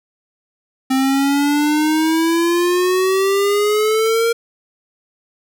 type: exponential sweep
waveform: square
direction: up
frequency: 261.6 to 466.2 Hz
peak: -14 dBFS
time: 0.9-4.33 s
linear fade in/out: 10 ms
effects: none